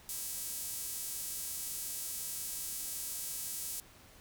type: tone with high-pass filter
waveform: sawtooth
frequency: 325.6 Hz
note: E4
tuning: 21 cents flat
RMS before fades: -40 dBFS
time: 0.09-3.8 s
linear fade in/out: 0 ms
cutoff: 8900 Hz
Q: 0.91
effects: pink hiss -58 dBFS RMS until 4.2 s